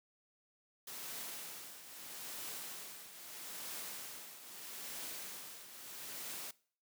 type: noise with tremolo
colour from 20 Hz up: white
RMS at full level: -44 dBFS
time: 0.87-6.51 s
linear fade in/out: 5 ms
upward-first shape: triangle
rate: 0.78 Hz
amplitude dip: 70%
effects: noise-tail reverb RT60 0.5 s tail -22 dB re dry + high-pass 150 Hz 12 dB/octave